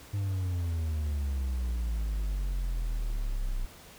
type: exponential sweep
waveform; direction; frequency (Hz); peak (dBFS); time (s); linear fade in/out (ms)
triangle; down; 102.1 to 30.87; -26; 0.13-3.66; 10
effects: pink hiss -51 dBFS RMS until 3.98 s